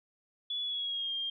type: tone with pitch glide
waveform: sine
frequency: 3418 to 3208 Hz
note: G#7 to G7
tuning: +49 to +39 cents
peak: -32 dBFS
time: 0.5-1.3 s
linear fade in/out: 5 ms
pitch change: -110 cents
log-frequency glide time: 0.62-1.13 s
effects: none